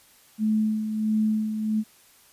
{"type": "tone with tremolo", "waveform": "sine", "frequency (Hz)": 216.2, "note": "A3", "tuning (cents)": -30, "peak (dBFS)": -19, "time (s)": [0.38, 1.84], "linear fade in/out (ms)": 50, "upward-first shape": "sine", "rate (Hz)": 1.5, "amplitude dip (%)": 55, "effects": ["white hiss -56 dBFS RMS until 2.32 s", "resampled to 32000 Hz"]}